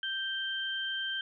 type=tone pair together; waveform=sine; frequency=1568 / 3136 Hz; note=G6 / G7; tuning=0 / 0 cents; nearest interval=octave; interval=1200 cents; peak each=-35 / -34 dBFS; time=0.03-1.21 s; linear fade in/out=2 ms; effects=none